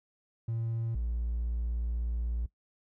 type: tone pair in turn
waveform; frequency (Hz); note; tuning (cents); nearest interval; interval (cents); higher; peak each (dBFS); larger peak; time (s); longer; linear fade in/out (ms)
triangle; 114.4 / 58.17; A#2 / A#1; -32 / -3; octave; 1171; first; -28 / -27; second; 0.48-0.95 / 0.95-2.46; second; 5
effects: noise-tail reverb RT60 0.1 s tail -18 dB re dry + tanh soft clip ceiling -23 dBFS